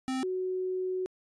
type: tone pair in turn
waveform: square / sine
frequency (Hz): 260.8 / 370.7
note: C4 / F#4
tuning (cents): -5 / +3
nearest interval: tritone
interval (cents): 608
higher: second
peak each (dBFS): -30 / -29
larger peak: second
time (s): 0.08-0.23 / 0.23-1.06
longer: second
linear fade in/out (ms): 0
effects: resampled to 22050 Hz